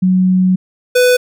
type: tone pair in turn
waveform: sine / square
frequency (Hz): 185 / 497.6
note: F#3 / B4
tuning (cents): 0 / +13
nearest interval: octave + perfect fourth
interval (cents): 1713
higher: second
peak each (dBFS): -8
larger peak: neither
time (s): 0.02-0.56 / 0.95-1.17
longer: first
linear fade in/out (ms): 10
effects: none